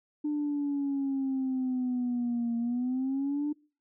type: exponential two-way sweep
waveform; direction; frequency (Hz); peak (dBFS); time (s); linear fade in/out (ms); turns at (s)
sine; down then up; 299.4 to 232.5 to 299.4; -26; 0.24-3.53; 10; 2.57
effects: noise-tail reverb RT60 0.4 s tail -26 dB re dry + tanh soft clip ceiling -24 dBFS